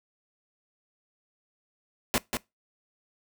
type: noise with echo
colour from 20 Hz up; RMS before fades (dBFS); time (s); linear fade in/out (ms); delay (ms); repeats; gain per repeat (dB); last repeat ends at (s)
pink; -25; 2.14-2.18; 0; 190; 1; -5; 2.37
effects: noise-tail reverb RT60 0.2 s tail -22 dB re dry